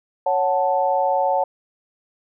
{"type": "chord", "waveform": "sine", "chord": "F# minor", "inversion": "second", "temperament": "equal", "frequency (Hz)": [554.4, 740, 880], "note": ["C#5", "F#5", "A5"], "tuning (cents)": [0, 0, 0], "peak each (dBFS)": -21, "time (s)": [0.26, 1.44], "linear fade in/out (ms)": 5, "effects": []}